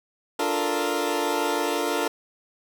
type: chord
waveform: 20% pulse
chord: Bb major seventh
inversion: first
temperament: equal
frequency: 293.7 / 349.2 / 440 / 466.2 Hz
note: D4 / F4 / A4 / Bb4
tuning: 0 / 0 / 0 / 0 cents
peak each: -24 dBFS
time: 0.39-2.08 s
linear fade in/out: 5 ms
effects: none